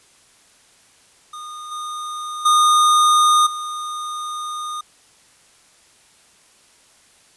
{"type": "tone with level steps", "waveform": "square", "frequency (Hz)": 1225, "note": "D#6", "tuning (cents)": -27, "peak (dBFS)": [-32, -27, -12, -26], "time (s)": [1.33, 4.81], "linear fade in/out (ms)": 5, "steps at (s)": [1.71, 2.45, 3.46], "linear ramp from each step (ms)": 10, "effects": ["white hiss -53 dBFS RMS until 7.36 s", "resampled to 24000 Hz"]}